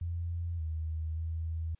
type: tone with pitch steps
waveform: sine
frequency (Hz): 85.2 / 79.5 / 81.3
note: F2 / D#2 / E2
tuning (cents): -42 / +38 / -23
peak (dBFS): -32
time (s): 0.01-1.75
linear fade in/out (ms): 5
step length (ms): 580
effects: white hiss -75 dBFS RMS until 1.79 s + resampled to 8000 Hz